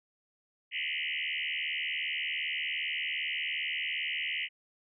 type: tone with frequency modulation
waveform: sine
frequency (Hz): 2489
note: D#7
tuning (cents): 0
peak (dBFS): -31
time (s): 0.71-4.49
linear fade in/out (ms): 50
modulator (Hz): 77.4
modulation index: 7
effects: none